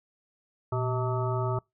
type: harmonic tone with a mistuned harmonic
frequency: 128 Hz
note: C3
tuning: 38 cents flat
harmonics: 1 / 3 / 5 / 7 / 9 / 10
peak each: -28 / -33 / -35 / -36 / -38 / -38 dBFS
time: 0.72-1.59 s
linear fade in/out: 5 ms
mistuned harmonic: 1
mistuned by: -130 cents
effects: noise-tail reverb RT60 0.2 s tail -26 dB re dry